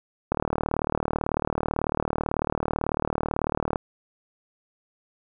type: click train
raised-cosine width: 1 ms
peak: -10 dBFS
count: 132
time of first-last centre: 0.32-3.758 s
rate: 38.1 Hz
effects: none